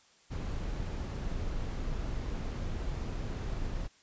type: noise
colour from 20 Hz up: brown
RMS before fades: -35 dBFS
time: 0.3-3.88 s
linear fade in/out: 20 ms
effects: white hiss -63 dBFS RMS until 4.02 s + resampled to 16000 Hz